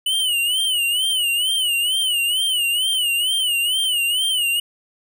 square tone with vibrato, 2960 Hz, F#7, in tune, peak -18 dBFS, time 0.06-4.6 s, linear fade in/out 5 ms, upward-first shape sine, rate 2.2 Hz, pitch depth 120 cents each way, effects none

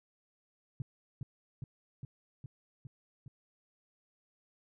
sine tone with echo, 130.81 Hz, C3, in tune, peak -33 dBFS, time 0.8-0.82 s, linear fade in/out 2 ms, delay 410 ms, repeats 6, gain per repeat -2 dB, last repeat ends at 3.28 s, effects none

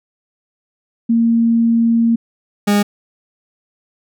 sine / 40% pulse tone pair in turn, 230.7 / 204.9 Hz, A#3 / G#3, -18 / -23 cents, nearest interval major second, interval 205 cents, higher first, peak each -10 dBFS, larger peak neither, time 1.09-2.16 / 2.67-2.83 s, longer first, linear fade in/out 10 ms, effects none

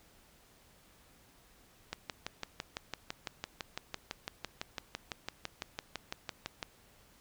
click train, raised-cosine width 0.2 ms, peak -19 dBFS, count 29, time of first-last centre 1.93-6.628 s, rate 5.96 Hz, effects pink hiss -63 dBFS RMS until 7.2 s

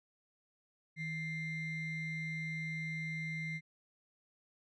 triangle ring-modulated tone, 970 Hz, B5, 31 cents flat, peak -32 dBFS, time 0.96-3.61 s, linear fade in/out 50 ms, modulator 1130 Hz, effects resampled to 22050 Hz

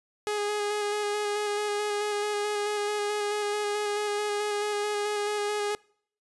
sawtooth tone with vibrato, 415.3 Hz, G#4, in tune, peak -23 dBFS, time 0.27-5.75 s, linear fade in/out 0 ms, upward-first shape square, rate 4.6 Hz, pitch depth 14 cents each way, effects noise-tail reverb RT60 0.6 s tail -25 dB re dry + resampled to 24000 Hz

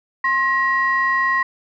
sine tone pair together, 1064 / 1900 Hz, C6 / A#6, +29 / +33 cents, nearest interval minor seventh, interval 1004 cents, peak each -18 / -17 dBFS, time 0.24-1.43 s, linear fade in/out 5 ms, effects tanh soft clip ceiling -9 dBFS

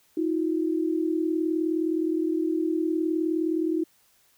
sine tone pair together, 318.7 / 358.1 Hz, D#4 / F4, +42 / +43 cents, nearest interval major second, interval 201 cents, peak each -24 / -28 dBFS, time 0.17-3.84 s, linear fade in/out 5 ms, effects white hiss -63 dBFS RMS until 4.37 s

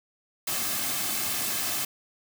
white noise with comb filter, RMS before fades -29 dBFS, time 0.47-1.85 s, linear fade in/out 5 ms, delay 2.1 ms, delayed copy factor -0.5, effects none

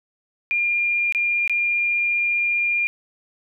sine tone with dropouts, 2405 Hz, D7, 41 cents sharp, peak -18 dBFS, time 0.51-2.87 s, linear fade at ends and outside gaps 0 ms, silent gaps 1.124-1.148 / 1.477-1.496 s, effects none

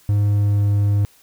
triangle tone with pitch glide, 102.7 to 101.93 Hz, G#2 to G#2, -19 to -32 cents, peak -12 dBFS, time 0.09-1.05 s, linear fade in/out 0 ms, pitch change -13 cents, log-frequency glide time 0.22-0.66 s, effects white hiss -53 dBFS RMS until 1.22 s

